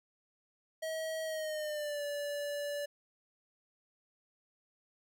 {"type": "tone with pitch glide", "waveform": "square", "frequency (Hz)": [639, 579.2], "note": ["D#5", "D5"], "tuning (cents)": [46, -24], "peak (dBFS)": -36, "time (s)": [0.82, 2.86], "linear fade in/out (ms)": 10, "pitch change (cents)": -170, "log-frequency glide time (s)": [1.24, 2.03], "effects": []}